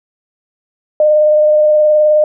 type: tone with vibrato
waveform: sine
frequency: 607 Hz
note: D#5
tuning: 43 cents flat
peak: -6 dBFS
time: 1-2.24 s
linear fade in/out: 2 ms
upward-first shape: sine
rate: 19 Hz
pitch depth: 15 cents each way
effects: none